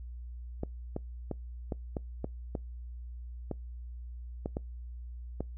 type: clicks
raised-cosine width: 2 ms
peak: -20 dBFS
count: 11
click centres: 0.634 / 0.964 / 1.313 / 1.722 / 1.968 / 2.244 / 2.552 / 3.513 / 4.459 / 4.569 / 5.406 s
effects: noise-tail reverb RT60 0.2 s tail -26 dB re dry + added 60 Hz sine -40 dBFS peak until 5.57 s